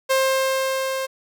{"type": "tone with level ramp", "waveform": "sawtooth", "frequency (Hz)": 530, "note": "C5", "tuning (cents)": 22, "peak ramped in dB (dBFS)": [-12, -20], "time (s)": [0.09, 1.07], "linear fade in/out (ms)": 20, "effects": []}